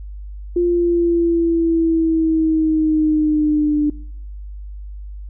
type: exponential sweep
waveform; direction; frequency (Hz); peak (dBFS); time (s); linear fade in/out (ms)
sine; down; 350.4 to 295.9; -13; 0.56-3.9; 5
effects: noise-tail reverb RT60 0.7 s tail -25 dB re dry + added 50 Hz sine -29 dBFS peak until 5.29 s